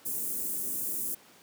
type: band-stop noise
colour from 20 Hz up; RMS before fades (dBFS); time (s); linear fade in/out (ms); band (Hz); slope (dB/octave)
white; -33; 0.05-1.15; 10; 390 to 8200; 24
effects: pink hiss -56 dBFS RMS until 1.42 s + high-pass 200 Hz 12 dB/octave